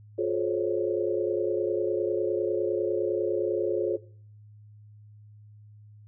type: tone cluster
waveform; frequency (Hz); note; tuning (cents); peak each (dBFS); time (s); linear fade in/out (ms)
sine; 355.6 / 425.3 / 528 / 558; F4 / G#4 / C5 / C#5; +31 / +41 / +16 / +11; -28 / -28 / -33 / -33; 0.18-3.97; 10
effects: noise-tail reverb RT60 0.5 s tail -18 dB re dry + added 105 Hz sine -48 dBFS peak until 6.07 s